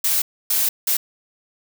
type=noise bursts at uneven times; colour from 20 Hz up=blue; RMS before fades=-19 dBFS; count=3; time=0.04-0.22 / 0.5-0.69 / 0.87-0.97 s; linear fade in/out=5 ms; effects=none